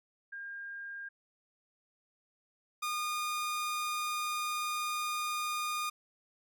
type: tone pair in turn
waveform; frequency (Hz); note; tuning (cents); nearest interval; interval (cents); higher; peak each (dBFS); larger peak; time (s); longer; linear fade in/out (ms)
sine / sawtooth; 1609 / 1220.3; G6 / D#6; +45 / -34; perfect fourth; 479; first; -40 / -29; second; 0.32-1.09 / 2.82-5.9; second; 10
effects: none